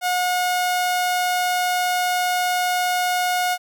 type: tone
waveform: sawtooth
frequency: 723 Hz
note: F#5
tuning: 40 cents flat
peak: -15 dBFS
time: 0.01-3.58 s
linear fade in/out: 50 ms
effects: none